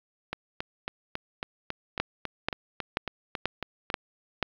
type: two click trains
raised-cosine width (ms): 0.3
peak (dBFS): -15 / -9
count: 14 / 6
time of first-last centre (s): 0.33-3.901 / 2-4.427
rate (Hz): 3.64 / 2.06
effects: low-pass 5000 Hz 12 dB/octave + 8-bit